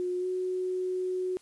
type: tone with pitch glide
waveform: sine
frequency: 360.7 to 368.3 Hz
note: F#4 to F#4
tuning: -44 to -8 cents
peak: -28 dBFS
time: 0-1.37 s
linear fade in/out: 0 ms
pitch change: +36 cents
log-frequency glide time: 0.19-0.26 s
effects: white hiss -60 dBFS RMS until 1.41 s + resampled to 24000 Hz